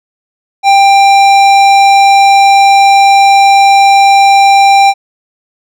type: tone with hard clipping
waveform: sine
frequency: 791 Hz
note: G5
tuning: 15 cents sharp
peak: -4 dBFS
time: 0.63-4.94 s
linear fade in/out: 50 ms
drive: 14 dB
effects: none